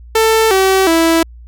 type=tone with pitch steps; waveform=sawtooth; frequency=444.4 / 382.4 / 329.1 Hz; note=A4 / G4 / E4; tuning=+17 / -43 / -3 cents; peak=-5 dBFS; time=0.15-1.23 s; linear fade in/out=5 ms; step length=360 ms; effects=added 59 Hz sine -33 dBFS peak until 1.47 s